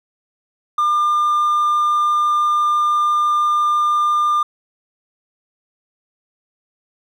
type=tone; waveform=triangle; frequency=1201 Hz; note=D6; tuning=38 cents sharp; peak=-11 dBFS; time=0.78-4.43 s; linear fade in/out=5 ms; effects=tanh soft clip ceiling -7 dBFS